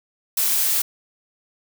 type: noise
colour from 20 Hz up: blue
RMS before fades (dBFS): -20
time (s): 0.37-0.82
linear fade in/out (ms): 5
effects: none